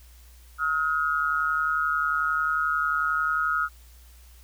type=tone pair together; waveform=sine; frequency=1275 / 1426.2 Hz; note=D#6 / F6; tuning=+42 / +36 cents; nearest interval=major second; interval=194 cents; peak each=-25 dBFS; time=0.58-3.69 s; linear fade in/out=50 ms; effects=added 60 Hz sine -48 dBFS peak until 4.43 s + white hiss -57 dBFS RMS until 4.43 s